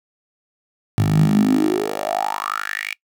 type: tone with high-pass filter sweep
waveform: 10% pulse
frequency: 51.4 Hz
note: G#1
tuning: 17 cents flat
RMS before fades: -19 dBFS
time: 0.98-2.93 s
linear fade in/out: 0 ms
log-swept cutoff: 110 to 2400 Hz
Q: 7.8
effects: noise-tail reverb RT60 0.1 s tail -24 dB re dry